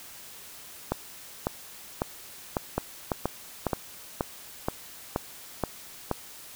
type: two click trains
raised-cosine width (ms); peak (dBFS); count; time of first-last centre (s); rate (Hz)
1; -11 / -11; 8 / 6; 2.78-6.113 / 0.92-3.667; 2.1 / 1.82
effects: white hiss -46 dBFS RMS until 6.55 s